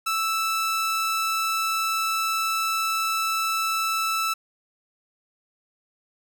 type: tone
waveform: sawtooth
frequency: 1318.5 Hz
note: E6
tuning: in tune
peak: -19 dBFS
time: 0.06-4.34 s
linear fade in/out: 10 ms
effects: none